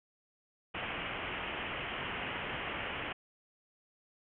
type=low-pass noise; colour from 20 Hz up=white; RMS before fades=-39 dBFS; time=0.74-3.13 s; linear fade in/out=10 ms; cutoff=3100 Hz; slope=96 dB/octave; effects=none